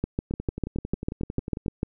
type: two click trains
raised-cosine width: 3 ms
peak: -12 / -19 dBFS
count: 13 / 16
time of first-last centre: 0.04-1.831 / 0.31-1.661 s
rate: 6.7 / 11.1 Hz
effects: none